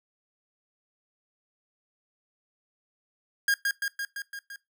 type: tone with echo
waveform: 45% pulse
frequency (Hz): 1623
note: G#6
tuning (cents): -40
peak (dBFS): -21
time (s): 3.48-3.54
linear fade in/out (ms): 2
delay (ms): 170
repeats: 6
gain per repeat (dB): -3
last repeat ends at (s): 4.56
effects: noise-tail reverb RT60 0.2 s tail -20 dB re dry